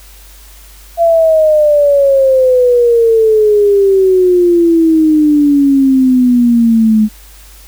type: exponential sweep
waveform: sine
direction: down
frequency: 682 to 212.3 Hz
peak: -5 dBFS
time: 0.97-7.09 s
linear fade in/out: 50 ms
effects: added 50 Hz sine -36 dBFS peak until 7.67 s + white hiss -40 dBFS RMS until 7.67 s